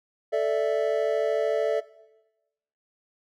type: chord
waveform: triangle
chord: A suspended fourth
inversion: none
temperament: just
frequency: 440 / 586.7 / 660 Hz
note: A4 / D5 / E5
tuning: 0 / -2 / +2 cents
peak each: -24 dBFS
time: 0.32-1.81 s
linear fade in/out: 20 ms
effects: noise-tail reverb RT60 1.0 s tail -19 dB re dry